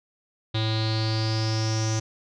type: tone with low-pass filter sweep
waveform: square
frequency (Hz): 110.3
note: A2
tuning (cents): +5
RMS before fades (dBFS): -25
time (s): 0.54-2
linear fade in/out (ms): 10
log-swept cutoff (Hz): 3800 to 6100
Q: 9
effects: none